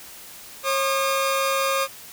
sawtooth tone pair together, 541 / 1215.9 Hz, C#5 / D#6, -42 / -40 cents, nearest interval octave + major second, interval 1402 cents, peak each -19 / -20 dBFS, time 0.63-1.88 s, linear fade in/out 50 ms, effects white hiss -42 dBFS RMS until 2.12 s

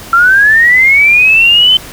sine linear sweep, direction up, 1344 to 3080 Hz, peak -3 dBFS, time 0.13-1.77 s, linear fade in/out 2 ms, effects pink hiss -29 dBFS RMS until 1.92 s

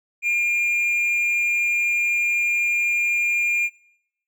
triangle tone with amplitude modulation, 2404 Hz, D7, 40 cents sharp, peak -15 dBFS, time 0.22-3.7 s, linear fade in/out 50 ms, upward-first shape sine, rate 228 Hz, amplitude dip 35%, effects noise-tail reverb RT60 0.8 s tail -22 dB re dry

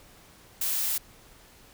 blue noise, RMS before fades -28 dBFS, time 0.61-0.98 s, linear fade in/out 5 ms, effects pink hiss -54 dBFS RMS until 1.73 s

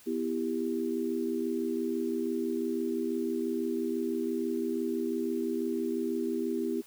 sine chord, E minor, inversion second, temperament just, 247.2 / 329.6 / 395.6 Hz, B3 / E4 / G4, +2 / 0 / +16 cents, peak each -33 dBFS, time 0.06-6.82 s, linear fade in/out 20 ms, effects white hiss -56 dBFS RMS until 6.86 s

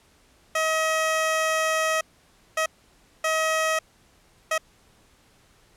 15% pulse tone bursts at uneven times, 636 Hz, D#5, 38 cents sharp, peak -15 dBFS, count 4, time 0.55-2.01 / 2.57-2.66 / 3.24-3.79 / 4.51-4.58 s, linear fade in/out 5 ms, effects pink hiss -59 dBFS RMS until 5.76 s + low-pass 11000 Hz 12 dB/octave

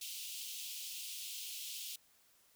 pink high-pass noise, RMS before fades -45 dBFS, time 0.01-1.96 s, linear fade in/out 5 ms, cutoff 2700 Hz, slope 48 dB/octave, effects white hiss -69 dBFS RMS until 2.55 s

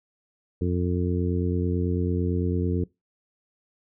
harmonic tone, 89 Hz, F2, 33 cents sharp, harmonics 1 / 2 / 3 / 4 / 5, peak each -25 / -28 / -30 / -31 / -32 dBFS, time 0.61-2.84 s, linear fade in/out 5 ms, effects noise-tail reverb RT60 0.2 s tail -22 dB re dry

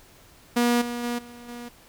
sawtooth tone with level steps, 240 Hz, B3, 49 cents flat, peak -15 / -25 / -22 / -38 / -32 dBFS, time 0.56-1.69 s, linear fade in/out 10 ms, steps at 0.81 / 1.03 / 1.18 / 1.48 s, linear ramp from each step 10 ms, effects pink hiss -53 dBFS RMS until 1.88 s

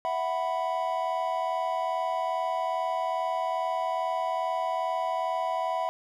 triangle chord, E suspended second, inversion none, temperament just, 659.3 / 741.7 / 988.9 Hz, E5 / F#5 / B5, 0 / +4 / +2 cents, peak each -29 dBFS, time 0.05-5.89 s, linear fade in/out 0 ms, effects none

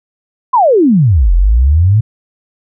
sine exponential two-way sweep, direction down then up, 1079 to 41.29 to 115 Hz, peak -5 dBFS, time 0.53-2.01 s, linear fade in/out 10 ms, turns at 1.33 s, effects none

